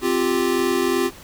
square chord, C suspended fourth, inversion none, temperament equal, 261.6 / 349.2 / 392 Hz, C4 / F4 / G4, 0 / 0 / 0 cents, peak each -25 / -22 / -23 dBFS, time 0.01-1.11 s, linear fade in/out 50 ms, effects pink hiss -43 dBFS RMS until 1.23 s

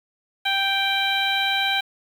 harmonic tone, 784 Hz, G5, in tune, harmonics 1 / 2 / 3 / 4 / 5, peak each -26 / -26 / -26 / -26 / -26 dBFS, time 0.45-1.81 s, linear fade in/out 10 ms, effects 7-bit

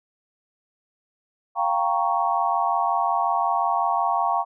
sine chord, G half-diminished seventh, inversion third, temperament equal, 698.5 / 784 / 932.3 / 1108.7 Hz, F5 / G5 / Bb5 / Db6, 0 / 0 / 0 / 0 cents, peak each -25 dBFS, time 1.55-4.45 s, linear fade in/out 50 ms, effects none

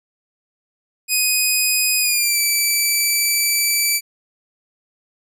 10% pulse tone with pitch glide, 2500 to 2319 Hz, D#7 to D7, +8 to -22 cents, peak -7 dBFS, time 1.08-4.01 s, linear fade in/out 50 ms, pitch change -130 cents, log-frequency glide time 1.98-2.39 s, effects none

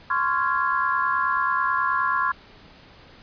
sine chord, Db major seventh, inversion third, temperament just, 1039.4 / 1108.7 / 1385.9 / 1663.1 Hz, C6 / Db6 / F6 / Ab6, -12 / 0 / -14 / +2 cents, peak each -24 / -26 / -26 / -27 dBFS, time 0.1-2.32 s, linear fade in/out 5 ms, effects pink hiss -49 dBFS RMS until 3.22 s + resampled to 11025 Hz

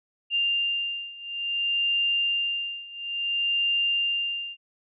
sine beating tone pair, 2794 / 2794.58 Hz, F7 / F7, 0 / 0 cents, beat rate 0.58 Hz, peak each -28 / -26 dBFS, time 0.3-4.57 s, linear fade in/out 50 ms, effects none

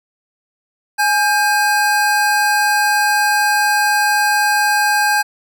square tone pair together, 836 / 1591.9 Hz, G#5 / G6, +11 / +26 cents, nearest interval major seventh, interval 1115 cents, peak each -16 dBFS, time 0.98-5.23 s, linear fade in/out 20 ms, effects none

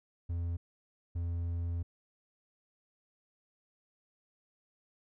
triangle tone bursts at uneven times, 85.4 Hz, F2, 38 cents flat, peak -30 dBFS, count 2, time 0.29-0.57 / 1.15-1.83 s, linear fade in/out 10 ms, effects none

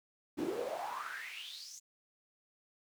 brown noise with high-pass filter sweep, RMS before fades -41 dBFS, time 0.37-1.8 s, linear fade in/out 20 ms, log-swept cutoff 280 to 6900 Hz, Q 7.5, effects none

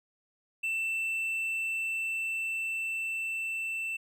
triangle tone with level ramp, 2670 Hz, E7, 22 cents sharp, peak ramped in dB -27 to -30 dBFS, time 0.63-3.97 s, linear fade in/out 10 ms, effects none

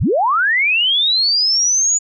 sine linear sweep, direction up, 35 to 6960 Hz, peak -12 dBFS, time 0-1.99 s, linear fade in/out 20 ms, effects none

